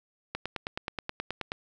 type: click train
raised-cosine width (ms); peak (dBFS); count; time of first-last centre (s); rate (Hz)
0.3; -16; 12; 0.35-1.519; 9.41
effects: none